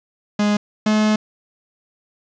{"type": "tone pair in turn", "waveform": "45% pulse", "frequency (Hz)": [207.7, 214.2], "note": ["G#3", "A3"], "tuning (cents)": [0, -46], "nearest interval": "minor second", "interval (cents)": 54, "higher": "second", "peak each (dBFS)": [-15, -14], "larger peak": "second", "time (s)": [[0.39, 0.57], [0.86, 1.16]], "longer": "second", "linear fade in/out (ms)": 5, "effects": ["resampled to 16000 Hz", "7-bit"]}